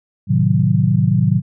sine chord, A diminished seventh, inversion none, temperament equal, 110 / 130.81 / 155.56 / 185 Hz, A2 / C3 / Eb3 / Gb3, 0 / 0 / 0 / 0 cents, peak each -17 dBFS, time 0.27-1.42 s, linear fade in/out 50 ms, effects none

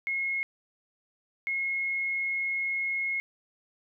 sine tone bursts at uneven times, 2164 Hz, C#7, 42 cents flat, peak -27 dBFS, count 2, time 0.07-0.43 / 1.47-3.2 s, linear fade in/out 0 ms, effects none

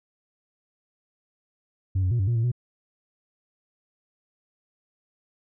sine tone with pitch steps, 94.5 / 91.7 / 119.7 / 95.7 / 118.6 / 114 / 122.4 Hz, F#2 / F#2 / A#2 / G2 / A#2 / A#2 / B2, +37 / -15 / +46 / -41 / +30 / -38 / -15 cents, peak -18 dBFS, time 1.95-2.517 s, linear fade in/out 10 ms, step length 81 ms, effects tanh soft clip ceiling -19 dBFS

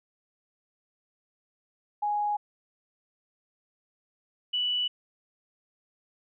sine tone pair in turn, 830.6 / 2960 Hz, G#5 / F#7, 0 / 0 cents, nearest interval octave + minor seventh, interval 2200 cents, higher second, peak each -25 dBFS, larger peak neither, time 2.02-2.37 / 4.53-4.88 s, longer neither, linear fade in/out 10 ms, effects none

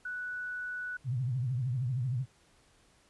sine tone, 1480 Hz, F#6, in tune, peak -35 dBFS, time 0.05-0.97 s, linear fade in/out 5 ms
sine tone with vibrato, 126 Hz, B2, 35 cents sharp, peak -29 dBFS, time 1.04-2.26 s, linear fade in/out 50 ms, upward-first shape triangle, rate 13 Hz, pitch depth 180 cents each way
effects pink hiss -65 dBFS RMS until 3.09 s + resampled to 24000 Hz

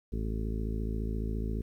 harmonic tone, 54.5 Hz, A1, 16 cents flat, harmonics 1 / 2 / 3 / 4 / 5 / 6 / 7 / 8, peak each -32 / -38 / -43 / -39 / -44 / -48 / -44 / -46 dBFS, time 0.12-1.62 s, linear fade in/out 10 ms, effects 11-bit

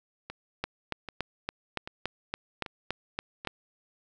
two click trains, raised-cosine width 0.3 ms, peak -14 / -22 dBFS, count 11 / 5, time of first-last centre 0.64-3.473 / 0.3-3.45 s, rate 3.53 / 1.27 Hz, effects none

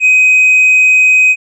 sine tone with tanh clipping, 2516 Hz, D#7, 19 cents sharp, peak -5 dBFS, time 0-1.36 s, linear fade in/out 50 ms, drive 1 dB, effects none

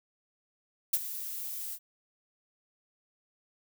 violet noise with ADSR envelope, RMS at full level -24 dBFS, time 0.93-1.79 s, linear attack 6 ms, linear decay 43 ms, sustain -14 dB, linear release 61 ms, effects none

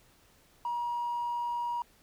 triangle tone, 955 Hz, A#5, 42 cents sharp, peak -27 dBFS, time 0.65-1.82 s, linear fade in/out 2 ms, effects tanh soft clip ceiling -27 dBFS + pink hiss -63 dBFS RMS until 2.02 s

